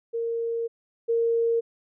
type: tone pair in turn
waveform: sine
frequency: 462.3 / 462.3 Hz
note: A#4 / A#4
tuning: -14 / -14 cents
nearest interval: unison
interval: 0 cents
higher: neither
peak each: -25 / -20 dBFS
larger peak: second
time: 0.13-0.68 / 1.08-1.61 s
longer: first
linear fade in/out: 20 ms
effects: none